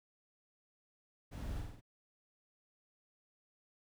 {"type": "noise with echo", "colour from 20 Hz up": "brown", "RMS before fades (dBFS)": -45, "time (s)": [1.31, 1.62], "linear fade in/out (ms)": 20, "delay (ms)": 48, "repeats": 4, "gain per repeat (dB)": -3, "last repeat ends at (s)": 1.812, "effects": []}